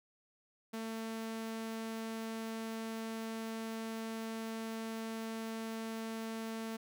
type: tone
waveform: sawtooth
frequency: 224 Hz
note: A3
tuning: 31 cents sharp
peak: -35 dBFS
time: 0.73-6.77 s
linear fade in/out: 10 ms
effects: none